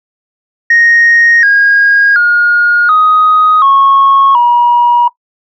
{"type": "tone with pitch steps", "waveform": "sine", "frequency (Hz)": [1864.7, 1632.7, 1429.6, 1251.7, 1096, 959.7], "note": ["A#6", "G#6", "F6", "D#6", "C#6", "B5"], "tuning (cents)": [0, -30, 40, 10, -20, -50], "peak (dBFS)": -3, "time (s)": [0.7, 5.08], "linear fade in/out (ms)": 5, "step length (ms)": 730, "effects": ["noise-tail reverb RT60 0.1 s tail -19 dB re dry", "tanh soft clip ceiling 0 dBFS"]}